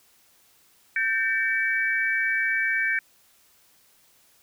sine tone cluster, 1566 / 1802 / 2282 Hz, G6 / A6 / C#7, -2 / +41 / +50 cents, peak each -26 dBFS, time 0.96-2.99 s, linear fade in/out 2 ms, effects white hiss -60 dBFS RMS until 4.42 s

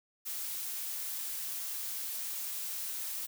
blue noise, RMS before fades -38 dBFS, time 0.25-3.27 s, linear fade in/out 20 ms, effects none

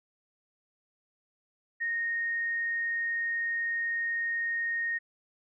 sine tone, 1856 Hz, A#6, 8 cents flat, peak -28 dBFS, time 1.8-4.99 s, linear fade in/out 20 ms, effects none

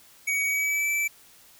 square tone with pitch glide, 2254 to 2320 Hz, C#7 to D7, +28 to -22 cents, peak -24 dBFS, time 0.27-1.08 s, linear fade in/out 10 ms, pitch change +50 cents, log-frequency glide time 0.46-0.89 s, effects white hiss -54 dBFS RMS until 1.59 s

